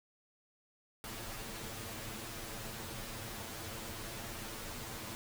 pink noise with comb filter, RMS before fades -44 dBFS, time 1.04-5.15 s, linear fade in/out 0 ms, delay 8.9 ms, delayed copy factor +0.9, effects none

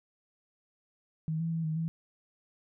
sine tone with pitch steps, 158.5 / 165 / 163.6 / 157.1 / 163.4 Hz, D#3 / E3 / E3 / D#3 / E3, +32 / +2 / -13 / +17 / -15 cents, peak -29 dBFS, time 1.28-1.88 s, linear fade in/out 0 ms, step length 120 ms, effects none

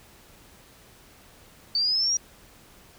sine linear sweep, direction up, 4537 to 5770 Hz, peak -21 dBFS, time 1.75-2.17 s, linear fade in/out 2 ms, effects pink hiss -53 dBFS RMS until 2.98 s

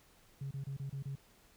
sine tone bursts, 137.4 Hz, C#3, 15 cents flat, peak -36 dBFS, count 6, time 0.41-1.155 s, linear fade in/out 5 ms, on 100 ms, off 29 ms, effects tanh soft clip ceiling -35 dBFS + pink hiss -65 dBFS RMS until 1.56 s

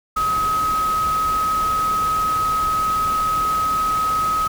sine tone in noise, 1271 Hz, D#6, 36 cents sharp, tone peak -17 dBFS, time 0.16-4.48 s, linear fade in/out 10 ms, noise pink, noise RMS -31 dBFS, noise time 0.16-4.48 s, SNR +11 dB, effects none

